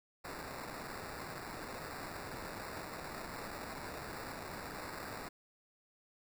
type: noise with sample-and-hold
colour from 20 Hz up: violet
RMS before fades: -45 dBFS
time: 0.24-5.29 s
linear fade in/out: 10 ms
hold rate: 3150 Hz
effects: none